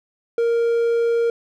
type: tone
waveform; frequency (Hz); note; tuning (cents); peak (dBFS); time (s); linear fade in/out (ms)
triangle; 466.2; A#4; 0; -14; 0.38-1.3; 2
effects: none